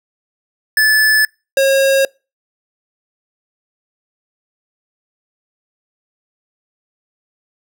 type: tone pair in turn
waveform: square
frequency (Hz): 1736 / 542.7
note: A6 / C#5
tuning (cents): -24 / -37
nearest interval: octave + minor sixth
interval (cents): 2013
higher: first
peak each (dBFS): -10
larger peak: neither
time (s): 0.77-1.25 / 1.57-2.05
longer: neither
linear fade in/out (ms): 2
effects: noise-tail reverb RT60 0.3 s tail -26 dB re dry